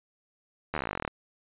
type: slowing click train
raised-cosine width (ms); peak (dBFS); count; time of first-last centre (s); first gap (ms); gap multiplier
0.5; -15; 19; 0.74-1.078; 12; 1.05
effects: resampled to 8000 Hz